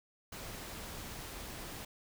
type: noise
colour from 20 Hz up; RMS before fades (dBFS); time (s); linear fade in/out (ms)
pink; -45; 0.32-1.85; 5
effects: none